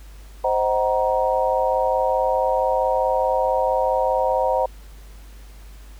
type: chord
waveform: sine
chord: C half-diminished seventh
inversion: none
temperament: just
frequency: 523.3 / 627.9 / 753.5 / 941.9 Hz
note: C5 / Eb5 / Gb5 / Bb5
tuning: 0 / +16 / +31 / +18 cents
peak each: -21 / -24 / -24 / -23 dBFS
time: 0.44-4.66 s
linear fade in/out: 5 ms
effects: added 50 Hz sine -39 dBFS peak until 5.99 s + pink hiss -51 dBFS RMS until 5.99 s